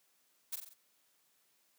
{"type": "noise with echo", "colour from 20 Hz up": "blue", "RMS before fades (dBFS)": -38, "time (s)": [0.52, 0.56], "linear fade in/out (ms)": 10, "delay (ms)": 45, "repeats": 4, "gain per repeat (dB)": -5, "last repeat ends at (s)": 0.74, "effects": ["white hiss -73 dBFS RMS until 1.78 s", "high-pass 150 Hz 12 dB/octave"]}